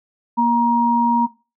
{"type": "tone pair together", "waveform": "sine", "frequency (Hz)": [236, 945], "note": ["A#3", "A#5"], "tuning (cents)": [22, 23], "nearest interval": "2 octaves", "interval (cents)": 2401, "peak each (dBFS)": [-18, -14], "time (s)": [0.37, 1.27], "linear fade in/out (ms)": 20, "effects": ["noise-tail reverb RT60 0.3 s tail -19 dB re dry"]}